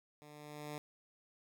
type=tone with level ramp; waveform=10% pulse; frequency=148.9 Hz; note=D3; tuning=24 cents sharp; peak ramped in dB=-47 to -33 dBFS; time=0.22-0.78 s; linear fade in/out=0 ms; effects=none